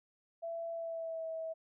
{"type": "tone with pitch glide", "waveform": "sine", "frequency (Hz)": [668, 647.9], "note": ["E5", "E5"], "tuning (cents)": [23, -30], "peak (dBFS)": -37, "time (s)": [0.42, 1.54], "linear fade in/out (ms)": 20, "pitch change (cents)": -53, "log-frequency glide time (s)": [0.72, 1.27], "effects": []}